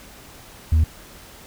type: tone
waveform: sine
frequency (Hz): 79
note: D#2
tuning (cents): +27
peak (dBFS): -10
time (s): 0.72-0.84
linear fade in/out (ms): 5
effects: tanh soft clip ceiling -12 dBFS + pink hiss -44 dBFS RMS until 1.46 s